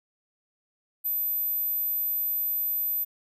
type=tone; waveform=sine; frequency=13690 Hz; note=A9; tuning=49 cents flat; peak=-25 dBFS; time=1.04-3.05 s; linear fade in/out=20 ms; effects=none